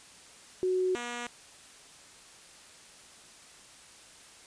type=tone pair in turn; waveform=sine / 5% pulse; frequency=369.7 / 240.5 Hz; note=F#4 / B3; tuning=-1 / -46 cents; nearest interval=perfect fifth; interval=745 cents; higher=first; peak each=-25 / -24 dBFS; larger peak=second; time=0.63-0.95 / 0.95-1.27 s; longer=neither; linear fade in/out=0 ms; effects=white hiss -53 dBFS RMS until 4.46 s + resampled to 22050 Hz